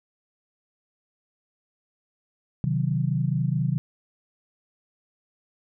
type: chord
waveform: sine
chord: C diminished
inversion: none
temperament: equal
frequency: 130.81 / 155.56 / 185 Hz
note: C3 / Eb3 / Gb3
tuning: 0 / 0 / 0 cents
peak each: -25 / -25 / -29 dBFS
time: 2.64-3.78 s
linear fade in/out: 0 ms
effects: none